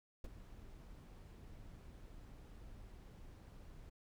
brown noise with ADSR envelope, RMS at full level -44 dBFS, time 0.24-3.9 s, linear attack 4 ms, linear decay 26 ms, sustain -11 dB, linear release 11 ms, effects none

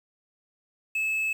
triangle tone with quantisation, 2600 Hz, E7, 24 cents flat, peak -23 dBFS, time 0.95-1.33 s, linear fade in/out 5 ms, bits 8, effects none

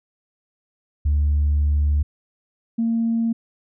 sine tone pair in turn, 73.4 / 229 Hz, D2 / A#3, 0 / -31 cents, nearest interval octave + minor sixth, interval 1969 cents, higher second, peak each -14 / -17 dBFS, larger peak first, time 1.05-2.03 / 2.78-3.33 s, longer first, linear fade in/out 10 ms, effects tanh soft clip ceiling -13 dBFS

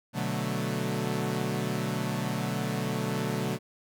sawtooth chord, B minor seventh, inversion none, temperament equal, 123.47 / 146.83 / 185 / 220 Hz, B2 / D3 / F#3 / A3, 0 / 0 / 0 / 0 cents, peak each -30 dBFS, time 0.13-3.59 s, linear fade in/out 50 ms, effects none

